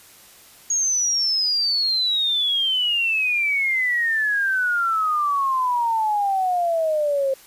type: exponential sweep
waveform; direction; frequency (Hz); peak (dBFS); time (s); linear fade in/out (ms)
sine; down; 6645 to 530; -18; 0.7-7.34; 5
effects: white hiss -48 dBFS RMS until 7.46 s + resampled to 32000 Hz